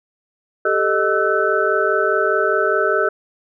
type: tone cluster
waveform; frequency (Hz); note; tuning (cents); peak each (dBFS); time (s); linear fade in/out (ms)
sine; 394 / 438.9 / 617 / 1316 / 1509; G4 / A4 / D#5 / E6 / F#6; +9 / -4 / -15 / -3 / +34; -21; 0.65-3.09; 5
effects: none